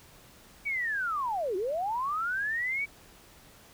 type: linear two-way sweep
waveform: sine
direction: down then up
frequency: 2300 to 349.2 to 2300 Hz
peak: -28 dBFS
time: 0.65-2.86 s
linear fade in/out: 20 ms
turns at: 1.56 s
effects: pink hiss -55 dBFS RMS until 3.73 s